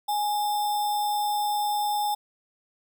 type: tone with sample-and-hold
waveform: sine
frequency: 830.6 Hz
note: G#5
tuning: in tune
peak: -23 dBFS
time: 0.08-2.15 s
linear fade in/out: 10 ms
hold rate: 4410 Hz
effects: none